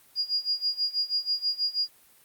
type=tone with tremolo; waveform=sine; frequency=4850 Hz; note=D#8; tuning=45 cents flat; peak=-22 dBFS; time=0.15-1.89 s; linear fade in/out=50 ms; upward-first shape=sine; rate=6.2 Hz; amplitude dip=90%; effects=white hiss -58 dBFS RMS until 2.24 s + Opus 32 kbps